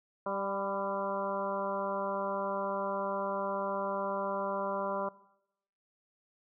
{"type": "harmonic tone with a mistuned harmonic", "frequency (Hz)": 196.6, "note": "G3", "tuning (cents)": 5, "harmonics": [1, 2, 3, 4, 5, 6, 7], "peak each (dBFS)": [-42, -41, -35, -43, -37, -41, -43], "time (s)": [0.26, 5.09], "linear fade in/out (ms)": 5, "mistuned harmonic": 5, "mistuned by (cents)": 25, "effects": ["noise-tail reverb RT60 0.8 s tail -20 dB re dry"]}